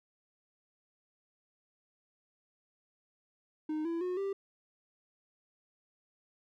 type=tone with pitch steps; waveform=triangle; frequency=308.5 / 334.5 / 362.7 / 393.2 Hz; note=D#4 / E4 / F#4 / G4; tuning=-15 / +25 / -34 / +5 cents; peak=-30 dBFS; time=3.69-4.33 s; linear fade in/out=5 ms; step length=160 ms; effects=none